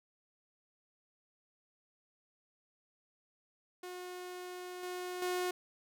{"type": "tone with level steps", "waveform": "sawtooth", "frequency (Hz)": 361.5, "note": "F#4", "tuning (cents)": -40, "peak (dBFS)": [-39, -35, -29], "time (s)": [3.83, 5.51], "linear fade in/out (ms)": 5, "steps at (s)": [4.83, 5.22], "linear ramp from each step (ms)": 2, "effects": []}